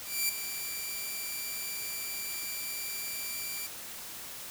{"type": "tone with ADSR envelope", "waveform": "5% pulse", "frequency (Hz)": 2349, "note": "D7", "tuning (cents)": 0, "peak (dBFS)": -16, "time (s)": [0.04, 3.67], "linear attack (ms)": 250, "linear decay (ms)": 6, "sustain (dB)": -10, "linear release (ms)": 10, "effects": ["white hiss -43 dBFS RMS until 4.5 s"]}